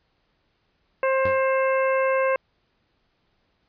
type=harmonic tone; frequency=530 Hz; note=C5; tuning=22 cents sharp; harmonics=1 / 2 / 3 / 4 / 5; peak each=-20 / -26 / -30 / -32 / -34 dBFS; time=1.03-2.36 s; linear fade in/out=2 ms
type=tone with exponential decay; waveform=sawtooth; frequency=92.5 Hz; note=F#2; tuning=in tune; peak=-24 dBFS; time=1.25-1.46 s; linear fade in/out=5 ms; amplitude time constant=45 ms
effects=pink hiss -69 dBFS RMS until 3.68 s + resampled to 11025 Hz